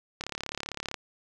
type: click train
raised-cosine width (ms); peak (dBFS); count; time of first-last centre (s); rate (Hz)
0.2; -16; 27; 0.21-0.942; 35.5
effects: none